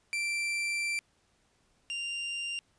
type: tone pair in turn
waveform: 40% pulse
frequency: 2349 / 2785 Hz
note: D7 / F7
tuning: 0 / -5 cents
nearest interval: minor third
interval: 295 cents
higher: second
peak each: -29 / -32 dBFS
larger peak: first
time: 0.13-0.99 / 1.9-2.59 s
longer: first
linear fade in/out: 0 ms
effects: pink hiss -70 dBFS RMS until 2.78 s + resampled to 22050 Hz